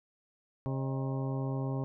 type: harmonic tone with a mistuned harmonic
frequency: 134.4 Hz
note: C3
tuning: 47 cents sharp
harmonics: 1 / 2 / 3 / 4 / 5 / 6 / 7 / 8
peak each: -32 / -38 / -42 / -44 / -46 / -48 / -49 / -50 dBFS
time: 0.66-1.84 s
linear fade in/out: 0 ms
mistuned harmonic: 5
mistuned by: -120 cents
effects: none